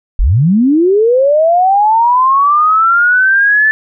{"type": "linear sweep", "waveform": "sine", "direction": "up", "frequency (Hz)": [31.13, 1760], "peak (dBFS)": -6, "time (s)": [0.19, 3.71], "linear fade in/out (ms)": 0, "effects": []}